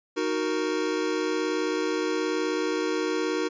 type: chord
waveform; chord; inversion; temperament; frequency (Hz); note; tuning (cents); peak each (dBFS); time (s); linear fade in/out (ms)
square; D# minor; none; equal; 311.1 / 370 / 466.2; D#4 / F#4 / A#4; 0 / 0 / 0; -30; 0.16-3.49; 20
effects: resampled to 16000 Hz